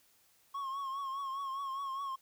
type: tone with vibrato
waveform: triangle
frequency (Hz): 1090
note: C#6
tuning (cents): -29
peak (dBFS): -34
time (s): 0.54-2.16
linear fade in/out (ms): 10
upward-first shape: triangle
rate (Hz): 4.9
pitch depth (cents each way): 64
effects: white hiss -68 dBFS RMS until 2.21 s